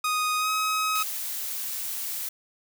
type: tone with pitch glide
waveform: sawtooth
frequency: 1244.5 to 1270.6 Hz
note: D#6 to D#6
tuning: 0 to +36 cents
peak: -20 dBFS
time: 0.04-1.03 s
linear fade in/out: 5 ms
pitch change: +36 cents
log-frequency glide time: 0.38-0.5 s
type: noise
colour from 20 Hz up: blue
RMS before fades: -32 dBFS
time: 0.95-2.29 s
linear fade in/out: 5 ms
effects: none